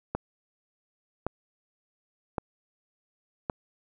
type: click train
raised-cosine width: 1 ms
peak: -14 dBFS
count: 4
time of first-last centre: 0.15-3.498 s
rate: 0.896 Hz
effects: none